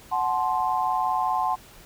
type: chord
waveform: sine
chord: F# diminished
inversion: none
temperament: equal with one note detuned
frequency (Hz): 740 / 864.9 / 1046.5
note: F#5 / A5 / C6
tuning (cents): 0 / -30 / 0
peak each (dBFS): -26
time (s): 0.11-1.56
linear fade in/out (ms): 20
effects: pink hiss -49 dBFS RMS until 1.85 s